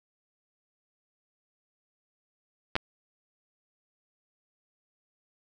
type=clicks; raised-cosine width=0.3 ms; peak=-10 dBFS; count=2; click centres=2.755 / 2.764 s; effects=none